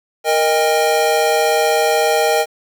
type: chord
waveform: square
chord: Eb major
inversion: second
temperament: equal with one note detuned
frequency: 466.2 / 622.3 / 802.3 Hz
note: Bb4 / Eb5 / G5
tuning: 0 / 0 / +40 cents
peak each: -18 dBFS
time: 0.24-2.46 s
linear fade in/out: 50 ms
effects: 8-bit

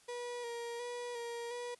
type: tone with vibrato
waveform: 35% pulse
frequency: 477.6 Hz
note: A#4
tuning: 42 cents sharp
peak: -38 dBFS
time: 0.08-1.75 s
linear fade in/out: 10 ms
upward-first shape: square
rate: 1.4 Hz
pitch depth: 26 cents each way
effects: white hiss -65 dBFS RMS until 1.79 s + resampled to 24000 Hz

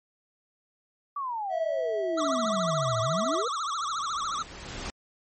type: exponential two-way sweep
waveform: sine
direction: down then up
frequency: 1174.7 to 110 to 510 Hz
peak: -29 dBFS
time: 1.16-3.48 s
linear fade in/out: 5 ms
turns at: 3.01 s
type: tone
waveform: triangle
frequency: 650 Hz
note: E5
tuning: 24 cents flat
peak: -26 dBFS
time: 1.49-3.45 s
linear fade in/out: 50 ms
type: tone with vibrato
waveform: square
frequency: 1228 Hz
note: D#6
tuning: 23 cents flat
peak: -29 dBFS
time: 2.17-4.43 s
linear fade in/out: 10 ms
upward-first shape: triangle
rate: 14 Hz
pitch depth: 220 cents each way
type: noise with exponential growth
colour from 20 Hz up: pink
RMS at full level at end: -34 dBFS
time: 3.33-4.9 s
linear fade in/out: 0 ms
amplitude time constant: 340 ms
effects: MP3 32 kbps

